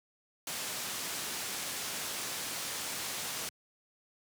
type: low-pass noise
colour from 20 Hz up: white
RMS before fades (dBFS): -38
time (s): 0.47-3.49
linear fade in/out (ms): 2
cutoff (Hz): 9700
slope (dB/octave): 12
effects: high-pass 100 Hz 12 dB/octave